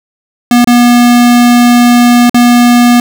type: tone with dropouts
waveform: square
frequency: 241.6 Hz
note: B3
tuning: 38 cents flat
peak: -3 dBFS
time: 0.51-3 s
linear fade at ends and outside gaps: 2 ms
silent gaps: 0.645-0.673 / 2.296-2.344 s
effects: none